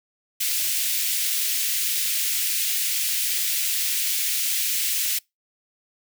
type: high-pass noise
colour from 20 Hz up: white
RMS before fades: -24 dBFS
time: 0.4-5.19 s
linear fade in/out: 10 ms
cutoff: 2100 Hz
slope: 24 dB/octave
effects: noise-tail reverb RT60 0.2 s tail -26 dB re dry